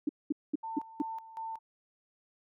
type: tone bursts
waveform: sine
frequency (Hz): 295.5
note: D4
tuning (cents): +11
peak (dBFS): -26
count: 5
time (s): 0.07-1.02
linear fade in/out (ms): 5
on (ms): 22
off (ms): 210
type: tone with tremolo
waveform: sine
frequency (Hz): 896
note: A5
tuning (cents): +31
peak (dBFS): -36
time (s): 0.63-1.59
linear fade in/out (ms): 10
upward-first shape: square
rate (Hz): 2.7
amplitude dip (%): 75
effects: none